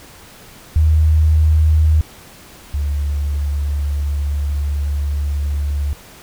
sine tone pair in turn, 78 / 72.08 Hz, D#2 / D2, +5 / -32 cents, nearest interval minor second, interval 137 cents, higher first, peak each -9 / -16 dBFS, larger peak first, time 0.76-2.01 / 2.74-5.93 s, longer second, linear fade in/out 0 ms, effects pink hiss -41 dBFS RMS until 6.22 s

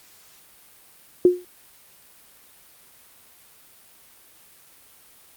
sine tone with exponential decay, 358.5 Hz, F4, 45 cents sharp, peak -7 dBFS, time 1.25-1.45 s, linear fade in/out 2 ms, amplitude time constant 42 ms, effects white hiss -52 dBFS RMS until 5.36 s + Opus 48 kbps

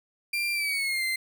35% pulse tone with pitch glide, 2376 to 2080 Hz, D7 to C7, +20 to -11 cents, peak -24 dBFS, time 0.33-1.16 s, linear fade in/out 5 ms, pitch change -231 cents, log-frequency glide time 0.52-1.04 s, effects none

